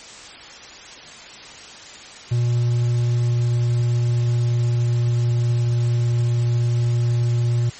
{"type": "tone with pitch glide", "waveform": "triangle", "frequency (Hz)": [120, 119.24], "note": ["B2", "A#2"], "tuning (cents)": [-49, 40], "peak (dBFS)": -14, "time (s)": [2.31, 7.7], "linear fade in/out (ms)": 10, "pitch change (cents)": -11, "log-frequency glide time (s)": [2.5, 5.84], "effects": ["white hiss -39 dBFS RMS until 7.79 s", "MP3 32 kbps"]}